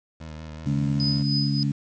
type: tone with vibrato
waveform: 20% pulse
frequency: 78.3 Hz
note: D#2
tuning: 11 cents sharp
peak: -31 dBFS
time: 0.2-1.23 s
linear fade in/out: 10 ms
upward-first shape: sine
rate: 5.4 Hz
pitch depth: 38 cents each way
type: harmonic tone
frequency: 70.5 Hz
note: C#2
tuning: 30 cents sharp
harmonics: 2 / 3 / 4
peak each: -23 / -27 / -29 dBFS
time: 0.66-1.72 s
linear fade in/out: 5 ms
type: tone with tremolo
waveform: sine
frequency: 5000 Hz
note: D#8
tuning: 8 cents sharp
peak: -23 dBFS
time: 1-1.63 s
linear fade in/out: 0 ms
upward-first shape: triangle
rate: 3.4 Hz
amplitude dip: 80%
effects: resampled to 16000 Hz + 8-bit